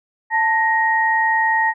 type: tone pair together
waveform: sine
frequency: 885 / 1875.2 Hz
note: A5 / A#6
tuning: +10 / +10 cents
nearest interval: octave + minor second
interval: 1300 cents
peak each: -17 dBFS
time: 0.3-1.74 s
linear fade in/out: 50 ms
effects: none